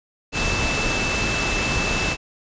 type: tone in noise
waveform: sine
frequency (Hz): 2637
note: E7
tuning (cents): 0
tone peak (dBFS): -25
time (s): 0.32-2.17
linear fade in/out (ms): 50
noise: pink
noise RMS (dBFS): -23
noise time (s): 0.32-2.17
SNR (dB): -5
effects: resampled to 16000 Hz